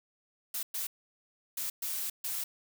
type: noise bursts at uneven times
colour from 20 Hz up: blue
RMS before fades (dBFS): -35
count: 5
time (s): 0.54-0.63 / 0.74-0.87 / 1.57-1.7 / 1.82-2.1 / 2.24-2.44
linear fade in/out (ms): 5
effects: none